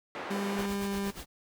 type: band-pass noise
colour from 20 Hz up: pink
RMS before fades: -39 dBFS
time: 0.15-0.66 s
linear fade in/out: 0 ms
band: 340 to 2100 Hz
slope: 12 dB/octave
type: tone with pitch glide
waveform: 30% pulse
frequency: 200 to 198.85 Hz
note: G3 to G3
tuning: +35 to +25 cents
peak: -28 dBFS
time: 0.3-1.11 s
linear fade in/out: 10 ms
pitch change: -10 cents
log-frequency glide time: 0.79-0.91 s
type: noise with tremolo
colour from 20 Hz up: pink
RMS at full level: -41 dBFS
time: 0.57-1.26 s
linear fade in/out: 20 ms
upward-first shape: sine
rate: 8.4 Hz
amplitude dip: 80%
effects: none